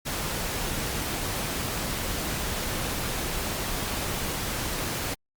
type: noise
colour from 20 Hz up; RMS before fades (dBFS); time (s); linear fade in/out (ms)
pink; -30; 0.05-5.15; 20
effects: Opus 48 kbps